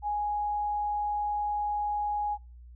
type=tone; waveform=sine; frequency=830.6 Hz; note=G#5; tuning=in tune; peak=-27 dBFS; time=0.02-2.38 s; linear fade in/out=50 ms; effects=noise-tail reverb RT60 0.3 s tail -26 dB re dry + added 60 Hz sine -46 dBFS peak until 2.75 s